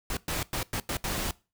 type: noise bursts at uneven times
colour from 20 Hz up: pink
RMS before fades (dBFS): -31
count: 6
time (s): 0.1-0.17 / 0.28-0.43 / 0.53-0.63 / 0.73-0.8 / 0.89-0.97 / 1.04-1.31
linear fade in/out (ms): 2
effects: noise-tail reverb RT60 0.3 s tail -21 dB re dry